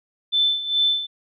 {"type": "tone with tremolo", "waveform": "sine", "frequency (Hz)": 3527, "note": "A7", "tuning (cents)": 3, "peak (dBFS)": -15, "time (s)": [0.32, 1.07], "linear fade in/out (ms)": 20, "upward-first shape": "sine", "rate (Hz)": 2.4, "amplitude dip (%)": 75, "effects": []}